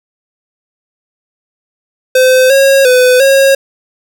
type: tone with pitch steps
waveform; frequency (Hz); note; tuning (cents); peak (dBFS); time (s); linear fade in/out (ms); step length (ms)
square; 514 / 545 / 503 / 544; C5 / C#5 / B4 / C#5; -31 / -29 / +32 / -33; -5; 2.15-3.55; 5; 350
effects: none